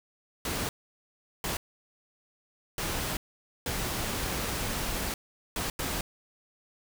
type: noise bursts at uneven times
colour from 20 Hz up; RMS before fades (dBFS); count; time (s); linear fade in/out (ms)
pink; -32; 6; 0.45-0.69 / 1.44-1.57 / 2.78-3.17 / 3.66-5.14 / 5.56-5.7 / 5.79-6.01; 2
effects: none